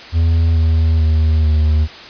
triangle tone with pitch steps, 82.41 / 80.53 / 78.69 / 76.89 Hz, E2 / E2 / D#2 / D#2, 0 / -40 / +20 / -20 cents, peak -8 dBFS, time 0.12-1.88 s, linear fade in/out 50 ms, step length 440 ms, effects white hiss -34 dBFS RMS until 2.09 s + resampled to 11025 Hz

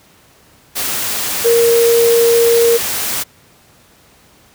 sine tone in noise, 466.2 Hz, A#4, in tune, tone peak -8 dBFS, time 1.44-2.78 s, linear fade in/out 20 ms, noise white, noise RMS -19 dBFS, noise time 0.75-3.24 s, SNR +8 dB, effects pink hiss -48 dBFS RMS until 4.54 s + high-pass 60 Hz 12 dB/octave

